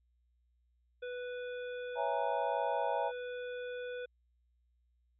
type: harmonic tone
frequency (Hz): 493.9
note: B4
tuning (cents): 0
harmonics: 1 / 3 / 5 / 7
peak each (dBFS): -39 / -47 / -55 / -56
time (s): 1.02-4.06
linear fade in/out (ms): 10
type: chord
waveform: sine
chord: A# half-diminished seventh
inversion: first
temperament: equal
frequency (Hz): 554.4 / 659.3 / 830.6 / 932.3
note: C#5 / E5 / G#5 / A#5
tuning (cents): 0 / 0 / 0 / 0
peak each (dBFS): -37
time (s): 1.95-3.12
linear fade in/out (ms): 50
effects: added 60 Hz sine -70 dBFS peak until 5.19 s